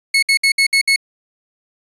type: tone bursts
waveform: 30% pulse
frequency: 2193 Hz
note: C#7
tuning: 19 cents flat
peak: -8 dBFS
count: 6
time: 0.14-0.961 s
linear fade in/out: 5 ms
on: 86 ms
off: 61 ms
effects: resampled to 24000 Hz